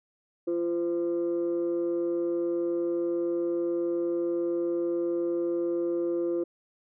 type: tone pair together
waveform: sine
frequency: 343.6 / 514.8 Hz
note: F4 / C5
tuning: -28 / -28 cents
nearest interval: perfect fifth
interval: 700 cents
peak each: -25 / -31 dBFS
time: 0.47-6.44 s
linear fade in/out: 10 ms
effects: tanh soft clip ceiling -21 dBFS